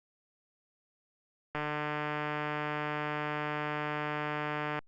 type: click train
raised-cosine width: 0.5 ms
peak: -19 dBFS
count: 487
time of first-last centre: 1.55-4.79 s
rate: 150 Hz
effects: Opus 48 kbps